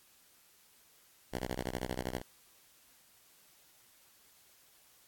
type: ring-modulated tone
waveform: 5% pulse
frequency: 62.6 Hz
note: B1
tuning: 24 cents sharp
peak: -22 dBFS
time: 1.32-2.22 s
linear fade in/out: 10 ms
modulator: 25 Hz
effects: white hiss -64 dBFS RMS until 5.07 s + AAC 64 kbps